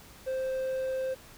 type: tone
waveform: triangle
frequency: 523.3 Hz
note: C5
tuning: in tune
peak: -27 dBFS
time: 0.26-1.15 s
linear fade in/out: 20 ms
effects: pink hiss -52 dBFS RMS until 1.37 s